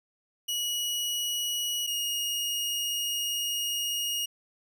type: tone pair in turn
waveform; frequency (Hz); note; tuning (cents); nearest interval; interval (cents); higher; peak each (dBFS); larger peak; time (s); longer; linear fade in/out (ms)
sawtooth; 2915 / 2867; F#7 / F7; -26 / +45; unison; 29; first; -25; neither; 0.48-1.87 / 1.87-4.26; second; 10
effects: none